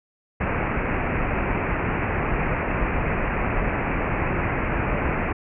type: low-pass noise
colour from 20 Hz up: pink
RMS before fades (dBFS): -24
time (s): 0.4-5.33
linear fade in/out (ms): 10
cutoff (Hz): 2600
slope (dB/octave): 96
effects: none